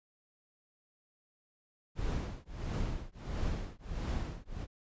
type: noise with tremolo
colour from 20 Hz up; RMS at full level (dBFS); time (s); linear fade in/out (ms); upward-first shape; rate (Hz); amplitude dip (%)
brown; -32; 1.95-4.67; 50; triangle; 1.5; 100
effects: resampled to 16000 Hz

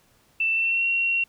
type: tone with pitch glide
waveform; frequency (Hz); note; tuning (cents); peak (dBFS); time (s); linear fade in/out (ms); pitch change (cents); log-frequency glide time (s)
sine; 2667 to 2737; E7 to F7; +20 to -36; -20; 0.4-1.24; 5; +44; 0.52-0.85
effects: pink hiss -61 dBFS RMS until 1.28 s

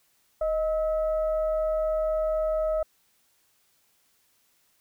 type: tone with frequency modulation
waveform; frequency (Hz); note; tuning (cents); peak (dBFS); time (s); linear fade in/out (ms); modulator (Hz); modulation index
sine; 627; D#5; +13; -23; 0.41-2.83; 5; 665; 0.37
effects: white hiss -67 dBFS RMS until 4.8 s

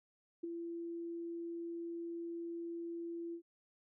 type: tone with ADSR envelope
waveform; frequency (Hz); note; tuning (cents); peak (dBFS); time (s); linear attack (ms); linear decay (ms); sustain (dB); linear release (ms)
sine; 338.2; E4; +44; -35; 0.43-3.42; 11; 9; -5; 83
effects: none

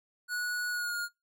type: tone with pitch glide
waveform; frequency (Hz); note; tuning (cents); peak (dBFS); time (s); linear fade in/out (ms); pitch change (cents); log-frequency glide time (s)
square; 1464 to 1425.6; F#6 to F6; -19 to +35; -32; 0.28-1.09; 50; -46; 0.7-0.96
effects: noise-tail reverb RT60 0.2 s tail -24 dB re dry

